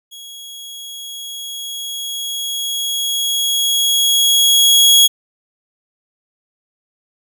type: tone with level ramp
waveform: sawtooth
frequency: 3322 Hz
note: G#7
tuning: in tune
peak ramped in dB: -30 to -3 dBFS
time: 0.11-5.08 s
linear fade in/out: 20 ms
effects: none